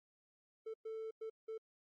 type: tone bursts at uneven times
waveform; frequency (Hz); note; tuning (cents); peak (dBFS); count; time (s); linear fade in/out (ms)
triangle; 442.9; A4; +11; -39; 4; 0.66-0.74 / 0.85-1.11 / 1.21-1.3 / 1.48-1.58; 10
effects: tanh soft clip ceiling -36 dBFS + AAC 64 kbps